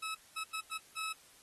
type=tone bursts at uneven times; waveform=20% pulse; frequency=1296 Hz; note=E6; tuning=30 cents flat; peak=-32 dBFS; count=5; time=0.02-0.15 / 0.36-0.44 / 0.53-0.61 / 0.71-0.78 / 0.96-1.13 s; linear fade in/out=10 ms; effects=white hiss -61 dBFS RMS until 1.42 s + AAC 32 kbps